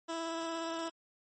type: tone with vibrato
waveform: 15% pulse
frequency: 329.6 Hz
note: E4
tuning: in tune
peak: -29 dBFS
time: 0.08-0.9 s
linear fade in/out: 20 ms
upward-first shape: sine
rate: 17 Hz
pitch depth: 14 cents each way
effects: MP3 32 kbps